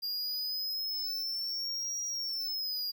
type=exponential two-way sweep; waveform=square; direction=up then down; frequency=4802 to 5720 to 4802 Hz; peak=-33 dBFS; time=0.02-2.92 s; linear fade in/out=20 ms; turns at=2.05 s; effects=11-bit